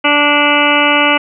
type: harmonic tone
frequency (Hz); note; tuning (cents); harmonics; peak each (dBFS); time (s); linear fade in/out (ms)
292.1; D4; -9; 1 / 2 / 3 / 4 / 5 / 7 / 8 / 9 / 10; -17 / -17 / -17 / -17 / -17 / -17 / -17 / -17 / -17; 0.04-1.18; 10
effects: none